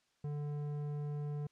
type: tone with low-pass filter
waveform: square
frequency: 146.83 Hz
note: D3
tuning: in tune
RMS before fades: -39 dBFS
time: 0.24-1.47 s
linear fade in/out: 5 ms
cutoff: 640 Hz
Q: 0.5
effects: white hiss -75 dBFS RMS until 1.51 s + low-pass 6000 Hz 12 dB/octave